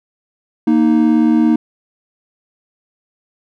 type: tone pair together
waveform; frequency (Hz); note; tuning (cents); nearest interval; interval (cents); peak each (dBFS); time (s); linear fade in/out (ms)
triangle; 233.1 / 311.2; A#3 / D#4; 0 / 0; perfect fourth; 500; -10; 0.67-1.56; 5
effects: none